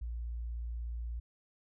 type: tone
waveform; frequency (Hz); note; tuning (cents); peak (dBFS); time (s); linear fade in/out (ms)
sine; 58.3; A#1; +1; -35; 0.01-1.2; 10
effects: tanh soft clip ceiling -31 dBFS